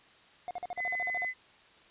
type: tone bursts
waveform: triangle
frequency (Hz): 716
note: F5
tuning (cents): +43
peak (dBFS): -32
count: 11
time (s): 0.48-1.248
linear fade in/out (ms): 0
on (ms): 28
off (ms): 46
type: tone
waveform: sine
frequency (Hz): 2025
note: B6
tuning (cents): +43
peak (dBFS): -31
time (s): 0.76-1.34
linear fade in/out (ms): 50
effects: white hiss -59 dBFS RMS until 1.9 s + resampled to 8000 Hz

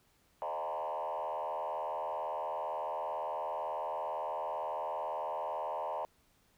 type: tone with frequency modulation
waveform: sine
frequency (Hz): 770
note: G5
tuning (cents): -31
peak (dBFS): -33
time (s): 0.42-6.05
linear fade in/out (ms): 0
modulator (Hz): 77.9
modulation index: 3
effects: tanh soft clip ceiling -31 dBFS + pink hiss -70 dBFS RMS until 6.57 s

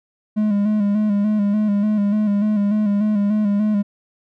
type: tone with vibrato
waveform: triangle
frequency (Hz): 207.7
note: G#3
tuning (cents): 0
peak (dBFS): -13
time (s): 0.36-3.83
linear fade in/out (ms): 20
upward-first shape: square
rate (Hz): 3.4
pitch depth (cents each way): 42
effects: none

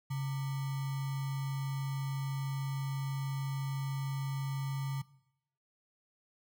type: tone with sample-and-hold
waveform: sine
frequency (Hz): 136.9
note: C#3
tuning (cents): -21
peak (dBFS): -32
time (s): 0.1-5.02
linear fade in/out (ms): 10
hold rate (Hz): 1050
effects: noise-tail reverb RT60 0.8 s tail -20 dB re dry

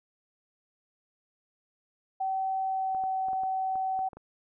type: tone with pitch glide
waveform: sine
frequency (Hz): 765 to 760.2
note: G5 to F#5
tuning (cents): -42 to +47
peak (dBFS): -27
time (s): 2.2-4.09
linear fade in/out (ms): 10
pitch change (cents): -11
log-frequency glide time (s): 2.65-3.07
type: clicks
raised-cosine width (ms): 1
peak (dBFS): -32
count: 9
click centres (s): 2.948 / 3.038 / 3.285 / 3.332 / 3.435 / 3.756 / 3.991 / 4.132 / 4.17
effects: none

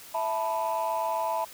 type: chord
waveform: sine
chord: E suspended fourth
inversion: none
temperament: equal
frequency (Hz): 659.3 / 880 / 987.8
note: E5 / A5 / B5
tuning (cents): 0 / 0 / 0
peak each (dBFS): -29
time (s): 0.14-1.45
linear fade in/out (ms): 10
effects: tanh soft clip ceiling -21 dBFS + white hiss -47 dBFS RMS until 1.53 s

